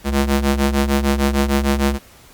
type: ring-modulated tone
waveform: sawtooth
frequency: 138.59 Hz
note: C#3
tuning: in tune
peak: -8 dBFS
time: 0.04-1.99 s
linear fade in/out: 50 ms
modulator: 72.6 Hz
effects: pink hiss -46 dBFS RMS until 2.33 s + Opus 48 kbps